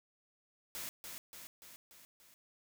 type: noise with echo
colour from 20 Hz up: white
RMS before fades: -43 dBFS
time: 0.75-0.89 s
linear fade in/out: 0 ms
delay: 290 ms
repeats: 5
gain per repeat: -4 dB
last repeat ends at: 2.34 s
effects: none